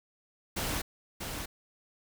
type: noise with echo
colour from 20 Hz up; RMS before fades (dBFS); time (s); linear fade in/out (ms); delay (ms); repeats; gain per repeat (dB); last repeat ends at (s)
pink; -33; 0.56-0.82; 10; 640; 1; -5; 1.46
effects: none

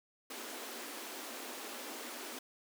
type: high-pass noise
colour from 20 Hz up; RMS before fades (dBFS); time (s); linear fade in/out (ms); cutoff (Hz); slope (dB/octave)
pink; -45; 0.3-2.39; 5; 230; 96
effects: none

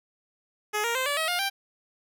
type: tone with pitch steps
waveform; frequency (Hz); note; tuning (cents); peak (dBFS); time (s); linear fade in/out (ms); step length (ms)
10% pulse; 421.4 / 467.6 / 518.8 / 575.6 / 638.7 / 708.7 / 786.4; G#4 / A#4 / C5 / D5 / D#5 / F5 / G5; +25 / +5 / -15 / -35 / +45 / +25 / +5; -17; 0.73-1.5; 20; 110
effects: none

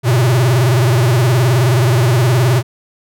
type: tone with vibrato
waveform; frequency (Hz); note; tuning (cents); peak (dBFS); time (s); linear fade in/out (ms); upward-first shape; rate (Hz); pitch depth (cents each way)
square; 123.47; B2; 0; -10; 0.03-2.63; 50; sine; 19; 170
effects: none

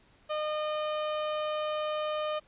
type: tone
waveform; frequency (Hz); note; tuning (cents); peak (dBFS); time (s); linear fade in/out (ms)
30% pulse; 610; D#5; -34; -27; 0.29-2.4; 20
effects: pink hiss -63 dBFS RMS until 2.47 s + resampled to 8000 Hz

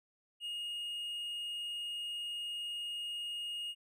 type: tone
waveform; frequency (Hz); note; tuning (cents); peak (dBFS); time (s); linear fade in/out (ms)
triangle; 2859; F7; +40; -36; 0.4-3.75; 50
effects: none

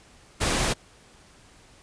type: noise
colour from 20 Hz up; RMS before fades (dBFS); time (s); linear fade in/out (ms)
pink; -24; 0.4-0.74; 20
effects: pink hiss -54 dBFS RMS until 1.82 s + resampled to 22050 Hz

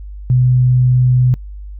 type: tone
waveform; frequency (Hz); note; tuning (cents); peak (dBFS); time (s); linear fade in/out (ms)
sine; 126; B2; +35; -8; 0.3-1.34; 0
effects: noise-tail reverb RT60 0.1 s tail -25 dB re dry + added 50 Hz sine -27 dBFS peak until 1.79 s

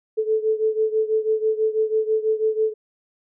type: beating tone pair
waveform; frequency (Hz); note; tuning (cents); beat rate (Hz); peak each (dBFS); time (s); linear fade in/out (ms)
sine; 435 / 441.1; A4 / A4; -20 / +4; 6.1; -20 / -23; 0.17-2.74; 20
effects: none

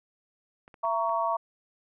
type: clicks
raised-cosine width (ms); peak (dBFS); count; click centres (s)
0.5; -35; 4; 0.679 / 0.742 / 0.851 / 1.094
type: chord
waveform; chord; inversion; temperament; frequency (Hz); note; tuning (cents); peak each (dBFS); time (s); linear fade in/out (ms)
sine; A# diminished; second; just; 671.3 / 932.3 / 1118.8; E5 / A#5 / C#6; +31 / 0 / +16; -29; 0.83-1.37; 10
effects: none

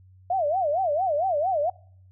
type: tone with vibrato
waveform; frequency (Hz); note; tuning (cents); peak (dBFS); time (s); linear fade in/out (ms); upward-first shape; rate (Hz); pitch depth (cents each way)
sine; 669; E5; +25; -21; 0.3-1.7; 5; sine; 4.4; 260
effects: noise-tail reverb RT60 0.6 s tail -26 dB re dry + added 93 Hz sine -50 dBFS peak until 2.11 s

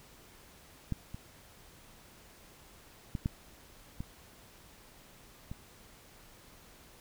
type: clicks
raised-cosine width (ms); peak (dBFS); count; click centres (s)
5; -20 / -29 / -22 / -18 / -25 / -28; 6; 0.923 / 1.145 / 3.152 / 3.259 / 4.005 / 5.515
effects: pink hiss -57 dBFS RMS until 7 s

